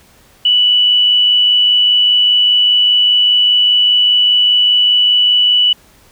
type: tone with amplitude modulation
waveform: sine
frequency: 2960 Hz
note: F#7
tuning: in tune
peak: -6 dBFS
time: 0.45-5.73 s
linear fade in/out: 5 ms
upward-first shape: sine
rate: 105 Hz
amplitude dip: 30%
effects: pink hiss -47 dBFS RMS until 6.11 s